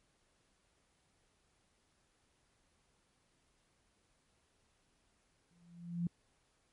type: tone with exponential growth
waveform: sine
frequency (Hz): 172.1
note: F3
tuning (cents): -25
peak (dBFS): -30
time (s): 5.51-6.07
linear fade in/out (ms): 2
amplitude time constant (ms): 120
effects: pink hiss -75 dBFS RMS until 6.72 s + MP3 48 kbps